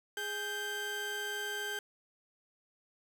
30% pulse tone pair together, 415.3 / 1568 Hz, G#4 / G6, 0 / 0 cents, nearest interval octave + major seventh, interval 2300 cents, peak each -39 / -34 dBFS, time 0.17-1.79 s, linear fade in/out 2 ms, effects none

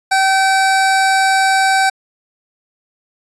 25% pulse tone, 770 Hz, G5, 31 cents flat, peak -7 dBFS, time 0.11-1.9 s, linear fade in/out 10 ms, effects resampled to 24000 Hz

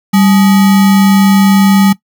sine tone with sample-and-hold, 196 Hz, G3, in tune, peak -4 dBFS, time 0.13-1.93 s, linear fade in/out 10 ms, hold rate 1050 Hz, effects noise-tail reverb RT60 0.1 s tail -18 dB re dry

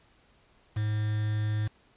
triangle tone with quantisation, 106.8 Hz, G#2, 49 cents sharp, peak -24 dBFS, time 0.76-1.68 s, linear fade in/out 10 ms, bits 7, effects pink hiss -63 dBFS RMS until 1.96 s + resampled to 8000 Hz

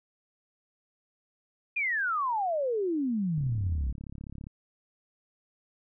sine exponential sweep, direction down, 2489 to 58.9 Hz, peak -26 dBFS, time 1.76-3.92 s, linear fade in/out 10 ms
click train, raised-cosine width 5 ms, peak -29 dBFS, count 39, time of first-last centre 3.38-4.469 s, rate 34.9 Hz
effects none

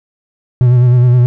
triangle tone with vibrato, 123.47 Hz, B2, in tune, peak -3 dBFS, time 0.61-1.26 s, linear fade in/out 0 ms, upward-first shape sine, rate 9.6 Hz, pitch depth 42 cents each way, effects none

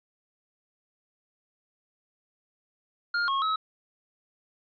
square tone with pitch steps, 1411 / 1090 / 1286 Hz, F6 / C#6 / E6, +17 / -29 / -43 cents, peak -25 dBFS, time 3.14-3.56 s, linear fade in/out 5 ms, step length 140 ms, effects resampled to 11025 Hz + 10-bit

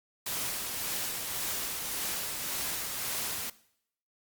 white noise with tremolo, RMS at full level -33 dBFS, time 0.26-3.5 s, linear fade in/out 5 ms, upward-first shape sine, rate 1.8 Hz, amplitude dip 30%, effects noise-tail reverb RT60 0.7 s tail -19 dB re dry + Opus 48 kbps

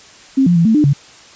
sine tone with pitch steps, 267.6 / 174.8 / 167.8 / 222.2 / 299.9 / 141.6 Hz, C4 / F3 / E3 / A3 / D4 / C#3, +39 / +2 / +31 / +17 / +36 / +37 cents, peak -8 dBFS, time 0.37-0.934 s, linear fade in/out 10 ms, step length 94 ms, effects white hiss -41 dBFS RMS until 1.35 s + resampled to 16000 Hz

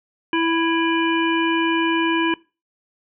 harmonic tone with a mistuned harmonic, 330 Hz, E4, 2 cents sharp, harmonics 1 / 3 / 5 / 7 / 9, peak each -19 / -24 / -26 / -27 / -29 dBFS, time 0.33-2.34 s, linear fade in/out 2 ms, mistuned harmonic 7, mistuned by +67 cents, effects noise-tail reverb RT60 0.3 s tail -22 dB re dry

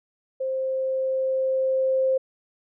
sine tone with level ramp, 526 Hz, C5, 9 cents sharp, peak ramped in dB -24 to -18 dBFS, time 0.4-2.18 s, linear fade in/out 10 ms, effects none

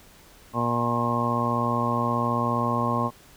harmonic tone, 119 Hz, A#2, 36 cents sharp, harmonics 1 / 2 / 3 / 4 / 5 / 6 / 7 / 8 / 9, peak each -29 / -28 / -36 / -34 / -32 / -37 / -33 / -34 / -26 dBFS, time 0.53-3.11 s, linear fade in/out 50 ms, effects pink hiss -52 dBFS RMS until 3.36 s

